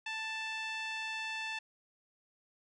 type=tone with band-pass filter; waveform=sawtooth; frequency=882 Hz; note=A5; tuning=4 cents sharp; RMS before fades=-39 dBFS; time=0.06-1.59 s; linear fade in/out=5 ms; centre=2600 Hz; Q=1.8; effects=resampled to 22050 Hz